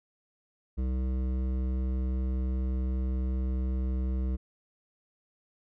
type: tone with hard clipping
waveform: triangle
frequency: 64.1 Hz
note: C2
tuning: 35 cents flat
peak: -29 dBFS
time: 0.77-4.37 s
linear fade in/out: 20 ms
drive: 16 dB
effects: none